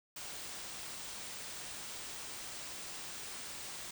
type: band-stop noise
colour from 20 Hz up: white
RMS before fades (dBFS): -45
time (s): 0.16-3.91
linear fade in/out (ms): 5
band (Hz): 9900 to 16000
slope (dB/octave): 96
effects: none